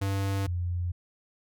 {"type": "tone pair in turn", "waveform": ["square", "sine"], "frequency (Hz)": [98, 87.89], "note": ["G2", "F2"], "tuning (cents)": [0, 12], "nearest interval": "major second", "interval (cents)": 188, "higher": "first", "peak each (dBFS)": -27, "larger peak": "neither", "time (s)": [[0.01, 0.47], [0.47, 0.92]], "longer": "first", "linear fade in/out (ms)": 10, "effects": []}